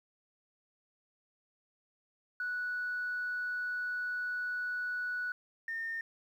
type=tone pair in turn; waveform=sine; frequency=1475 / 1821.4 Hz; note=F#6 / A#6; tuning=-6 / -41 cents; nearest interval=major third; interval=365 cents; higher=second; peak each=-32 / -34 dBFS; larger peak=first; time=2.4-5.32 / 5.68-6.01 s; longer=first; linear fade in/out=2 ms; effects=tanh soft clip ceiling -29 dBFS + 11-bit